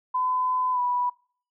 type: tone with pitch glide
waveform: sine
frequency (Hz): 1012 to 983.2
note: B5 to B5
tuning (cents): +42 to -8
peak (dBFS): -22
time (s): 0.14-1.1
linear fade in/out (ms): 10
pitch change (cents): -50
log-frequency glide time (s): 0.72-0.8
effects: noise-tail reverb RT60 0.5 s tail -24 dB re dry